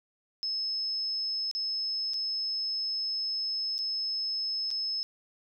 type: tone with dropouts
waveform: sine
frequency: 5200 Hz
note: E8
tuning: 24 cents flat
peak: -29 dBFS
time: 0.43-5.03 s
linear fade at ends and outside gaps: 0 ms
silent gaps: 1.513-1.55 / 2.135-2.141 / 3.781-3.789 / 4.705-4.712 s
effects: none